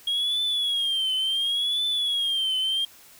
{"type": "tone with vibrato", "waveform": "sine", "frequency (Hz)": 3273, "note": "G#7", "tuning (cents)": -26, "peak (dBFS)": -20, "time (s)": [0.07, 2.85], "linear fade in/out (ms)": 5, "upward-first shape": "triangle", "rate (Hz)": 0.7, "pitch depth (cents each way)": 130, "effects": ["tanh soft clip ceiling -21 dBFS", "white hiss -51 dBFS RMS until 3.19 s"]}